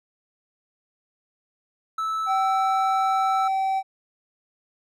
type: tone with pitch glide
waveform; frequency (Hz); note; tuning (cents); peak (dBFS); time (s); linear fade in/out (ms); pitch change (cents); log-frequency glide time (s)
triangle; 1310 to 1320.6; E6 to E6; -11 to +3; -22; 1.98-3.48; 5; +14; 2.28-2.36
type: tone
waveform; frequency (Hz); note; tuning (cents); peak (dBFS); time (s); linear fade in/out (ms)
triangle; 770; G5; -31; -19; 2.26-3.83; 50
effects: none